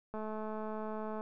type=click train; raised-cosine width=1 ms; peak=-28 dBFS; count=232; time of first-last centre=0.14-1.209 s; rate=216 Hz; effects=none